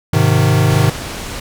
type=chord; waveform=square; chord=Ab major; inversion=none; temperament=equal with one note detuned; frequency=103.83 / 129.09 / 155.56 Hz; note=Ab2 / C3 / Eb3; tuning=0 / -23 / 0 cents; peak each=-15 dBFS; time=0.13-0.9 s; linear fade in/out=5 ms
type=low-pass noise; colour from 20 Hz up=pink; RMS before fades=-26 dBFS; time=0.7-1.4 s; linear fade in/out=5 ms; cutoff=9500 Hz; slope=12 dB/octave
effects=none